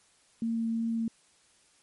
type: tone with vibrato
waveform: sine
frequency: 227.9 Hz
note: A#3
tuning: 39 cents flat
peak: -27 dBFS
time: 0.42-1.08 s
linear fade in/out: 2 ms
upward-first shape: triangle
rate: 2.8 Hz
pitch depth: 8 cents each way
effects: white hiss -64 dBFS RMS until 1.82 s + MP3 48 kbps